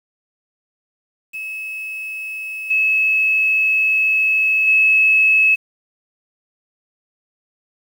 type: tone with level steps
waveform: sine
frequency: 2587 Hz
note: E7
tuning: 33 cents flat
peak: -25 / -13 / -10 dBFS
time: 1.33-5.56 s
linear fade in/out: 20 ms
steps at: 2.7 / 4.67 s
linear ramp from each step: 10 ms
effects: 7-bit